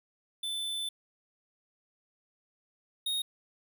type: tone pair in turn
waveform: square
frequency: 3520 / 3729 Hz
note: A7 / A#7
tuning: 0 / 0 cents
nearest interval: minor second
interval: 100 cents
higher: second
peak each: -33 / -30 dBFS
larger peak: second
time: 0.43-0.89 / 3.06-3.22 s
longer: first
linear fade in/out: 5 ms
effects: none